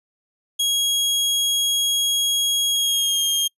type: tone with pitch glide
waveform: sawtooth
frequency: 3300 to 3226 Hz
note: G#7 to G7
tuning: -12 to +49 cents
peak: -15 dBFS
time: 0.59-3.48 s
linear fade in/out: 10 ms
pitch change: -39 cents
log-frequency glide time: 2.71-3.23 s
effects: noise-tail reverb RT60 0.1 s tail -25 dB re dry + resampled to 32000 Hz